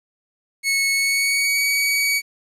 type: tone with pitch glide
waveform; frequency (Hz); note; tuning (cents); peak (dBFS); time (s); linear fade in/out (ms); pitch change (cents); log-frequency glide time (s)
sawtooth; 2200 to 2261; C#7 to C#7; -14 to +34; -14; 0.63-2.22; 50; +48; 0.92-1.64
effects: resampled to 32000 Hz + 9-bit